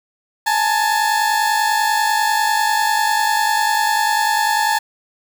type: tone pair together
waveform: 30% pulse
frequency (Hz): 842 / 892.1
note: G#5 / A5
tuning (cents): +24 / +24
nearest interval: minor second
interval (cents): 100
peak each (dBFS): -15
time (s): 0.46-4.79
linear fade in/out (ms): 10
effects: 7-bit